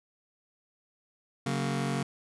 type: chord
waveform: sawtooth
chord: F# major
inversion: second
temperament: just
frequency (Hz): 138.75 / 185 / 231.2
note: C#3 / F#3 / A#3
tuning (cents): +2 / 0 / -14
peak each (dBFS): -27 / -31 / -30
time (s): 1.46-2.03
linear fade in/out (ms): 5
effects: resampled to 24000 Hz